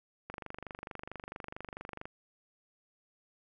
click train, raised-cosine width 0.5 ms, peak -26 dBFS, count 44, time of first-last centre 0.3-2.055 s, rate 24.5 Hz, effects none

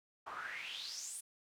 pink noise with band-pass filter sweep, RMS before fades -45 dBFS, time 0.26-1.21 s, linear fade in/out 10 ms, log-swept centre 990 to 10000 Hz, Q 6.2, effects none

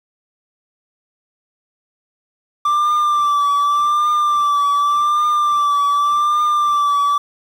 triangle tone with vibrato, 1174.7 Hz, D6, in tune, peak -11 dBFS, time 2.65-7.18 s, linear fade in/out 5 ms, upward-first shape triangle, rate 0.86 Hz, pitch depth 48 cents each way, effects 7-bit

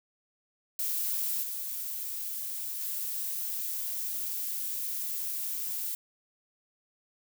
violet noise with level steps, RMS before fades -31 / -36 / -34 dBFS, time 0.79-5.95 s, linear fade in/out 2 ms, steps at 1.42 / 2.8 s, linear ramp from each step 20 ms, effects none

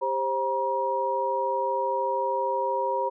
sine tone cluster, 396.1 / 529 / 953 Hz, G4 / C5 / A#5, +18 / +19 / +38 cents, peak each -32 / -28 / -26 dBFS, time 0.01-3.1 s, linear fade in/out 20 ms, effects none

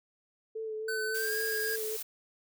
sine tone with vibrato, 438.2 Hz, A4, 7 cents flat, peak -34 dBFS, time 0.55-1.97 s, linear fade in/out 10 ms, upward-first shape sine, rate 3.6 Hz, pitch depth 23 cents each way
square tone with pitch glide, 1514 to 1632.1 Hz, F#6 to G#6, +39 to -31 cents, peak -33 dBFS, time 0.88-1.76 s, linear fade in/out 5 ms, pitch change +130 cents, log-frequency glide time 1.12-1.35 s
blue noise, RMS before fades -38 dBFS, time 1.14-2.03 s, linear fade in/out 10 ms
effects none

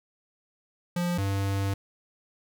square tone pair in turn, 175.3 / 98.38 Hz, F3 / G2, +7 / +7 cents, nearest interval minor seventh, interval 1000 cents, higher first, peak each -26 dBFS, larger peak neither, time 0.96-1.18 / 1.18-1.74 s, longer second, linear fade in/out 5 ms, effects none

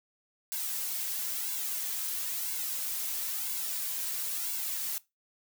blue noise with flanger, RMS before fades -34 dBFS, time 0.52-4.98 s, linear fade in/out 0 ms, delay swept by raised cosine 1.6 to 3.5 ms, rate 1 Hz, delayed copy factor -0.8, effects noise-tail reverb RT60 0.2 s tail -19 dB re dry

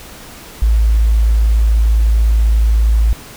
sine tone, 55 Hz, A1, in tune, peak -8 dBFS, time 0.62-3.13 s, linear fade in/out 0 ms, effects pink hiss -35 dBFS RMS until 3.36 s

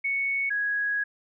sine tone pair in turn, 2217 / 1660.9 Hz, C#7 / G#6, 0 / 0 cents, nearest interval perfect fourth, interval 500 cents, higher first, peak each -24 dBFS, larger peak neither, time 0.04-0.5 / 0.5-1.04 s, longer second, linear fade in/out 10 ms, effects none

